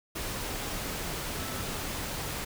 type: tone in noise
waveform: sine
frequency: 1315 Hz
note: E6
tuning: 5 cents flat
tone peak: -45 dBFS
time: 1.36-1.64 s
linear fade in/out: 10 ms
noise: pink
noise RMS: -35 dBFS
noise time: 0.15-2.45 s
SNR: -13 dB
effects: none